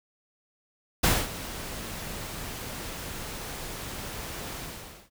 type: noise with ADSR envelope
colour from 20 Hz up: pink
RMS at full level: -21 dBFS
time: 1.03-5.1 s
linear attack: 12 ms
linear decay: 230 ms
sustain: -16 dB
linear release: 520 ms
effects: none